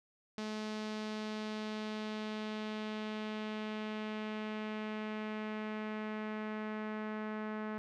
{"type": "tone with low-pass filter sweep", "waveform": "sawtooth", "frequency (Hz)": 214.8, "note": "A3", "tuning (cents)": -41, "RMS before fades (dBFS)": -40, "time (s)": [0.38, 7.78], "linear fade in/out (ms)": 0, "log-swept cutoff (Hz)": [5100, 1700], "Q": 1.5, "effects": []}